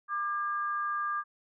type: tone pair together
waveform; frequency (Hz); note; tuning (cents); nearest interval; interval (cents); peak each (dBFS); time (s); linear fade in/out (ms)
sine; 1192.8 / 1626; D6 / G#6; +27 / -37; perfect fourth; 536; -30 / -36; 0.08-1.24; 50
effects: none